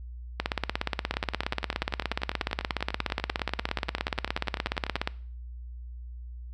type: two click trains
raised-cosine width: 0.3 ms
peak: -10 / -17 dBFS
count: 80 / 40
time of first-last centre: 0.4-5.075 / 1.14-4.964 s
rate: 16.9 / 10.2 Hz
effects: noise-tail reverb RT60 0.5 s tail -21 dB re dry + added 60 Hz sine -38 dBFS peak until 6.53 s